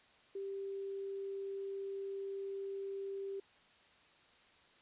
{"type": "tone", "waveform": "sine", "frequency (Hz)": 392.5, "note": "G4", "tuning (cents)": 2, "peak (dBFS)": -39, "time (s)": [0.35, 3.4], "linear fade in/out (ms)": 5, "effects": ["white hiss -65 dBFS RMS until 4.81 s", "resampled to 8000 Hz"]}